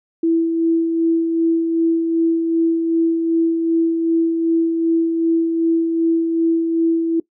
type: tone with tremolo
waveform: sine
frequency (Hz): 330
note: E4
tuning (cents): +2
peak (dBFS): -12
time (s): 0.23-7.2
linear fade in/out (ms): 5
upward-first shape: sine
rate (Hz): 2.6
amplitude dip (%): 40
effects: noise-tail reverb RT60 0.1 s tail -20 dB re dry